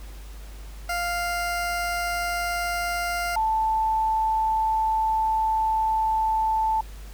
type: tone pair in turn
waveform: 20% pulse / sine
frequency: 698.5 / 880.1 Hz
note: F5 / A5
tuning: 0 / 0 cents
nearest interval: major third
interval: 400 cents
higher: second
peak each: -20 dBFS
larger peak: neither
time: 0.89-3.36 / 3.36-6.81 s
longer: second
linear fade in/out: 5 ms
effects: added 50 Hz sine -37 dBFS peak until 7.13 s + pink hiss -49 dBFS RMS until 7.13 s